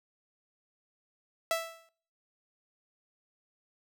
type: tone with exponential decay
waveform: sawtooth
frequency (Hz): 659.3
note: E5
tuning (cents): 0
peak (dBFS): -21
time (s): 1.51-1.89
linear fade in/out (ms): 1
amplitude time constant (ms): 81
effects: noise-tail reverb RT60 0.5 s tail -21 dB re dry